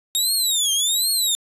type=tone with vibrato; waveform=20% pulse; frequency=3703 Hz; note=A#7; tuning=12 cents flat; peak=-12 dBFS; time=0.15-1.35 s; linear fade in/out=0 ms; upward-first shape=triangle; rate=1.3 Hz; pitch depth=280 cents each way; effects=resampled to 32000 Hz